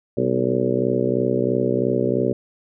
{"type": "harmonic tone with a mistuned harmonic", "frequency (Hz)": 63, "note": "B1", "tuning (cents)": 35, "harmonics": [2, 3, 4, 5, 6, 7, 8, 9], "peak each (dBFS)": [-27, -28, -25, -28, -23, -24, -29, -27], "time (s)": [0.17, 2.33], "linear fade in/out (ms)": 5, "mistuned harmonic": 3, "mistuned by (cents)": 64, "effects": []}